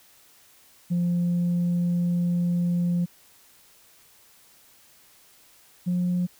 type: tone pair in turn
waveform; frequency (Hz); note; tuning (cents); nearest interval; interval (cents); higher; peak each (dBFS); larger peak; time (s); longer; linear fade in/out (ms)
sine; 174.61 / 178.38; F3 / F3; 0 / +37; unison; 37; second; -19 / -20; first; 0.9-3.06 / 5.86-6.27; first; 20
effects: tanh soft clip ceiling -19 dBFS + white hiss -56 dBFS RMS until 6.39 s